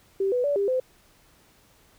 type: tone with pitch steps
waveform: sine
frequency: 389.3 / 494.8 / 575 / 399.8 / 513 Hz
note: G4 / B4 / D5 / G4 / C5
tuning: -12 / +3 / -37 / +34 / -34 cents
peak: -21 dBFS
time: 0.2-0.8 s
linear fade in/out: 5 ms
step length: 120 ms
effects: pink hiss -59 dBFS RMS until 1.98 s